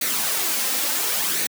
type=noise with flanger; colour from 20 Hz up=white; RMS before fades=-23 dBFS; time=0.01-1.47 s; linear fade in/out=5 ms; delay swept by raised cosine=0.47 to 3.87 ms; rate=0.71 Hz; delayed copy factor=+0.5; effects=high-pass 200 Hz 12 dB/octave